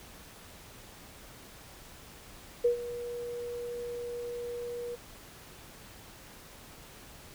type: tone with ADSR envelope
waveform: sine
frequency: 480 Hz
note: B4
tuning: 49 cents flat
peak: -20 dBFS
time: 2.64-4.96 s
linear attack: 11 ms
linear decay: 110 ms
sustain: -15 dB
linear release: 17 ms
effects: pink hiss -51 dBFS RMS until 7.34 s